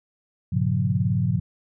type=tone cluster; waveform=sine; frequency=100.3 / 118.5 / 138.9 / 178.4 Hz; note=G2 / A#2 / C#3 / F3; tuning=+40 / +29 / +4 / +37 cents; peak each=-25 dBFS; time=0.52-1.4 s; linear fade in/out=10 ms; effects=none